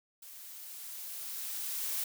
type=noise with level ramp; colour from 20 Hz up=blue; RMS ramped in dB=-50 to -34 dBFS; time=0.22-2.04 s; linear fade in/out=5 ms; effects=none